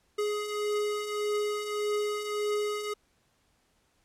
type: beating tone pair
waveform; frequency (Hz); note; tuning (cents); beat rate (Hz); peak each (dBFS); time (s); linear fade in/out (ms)
square; 416.3 / 418; G#4 / G#4; +4 / +11; 1.7; -37 / -30; 0.18-2.94; 10
effects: pink hiss -70 dBFS RMS until 4.04 s + low-pass 11000 Hz 12 dB/octave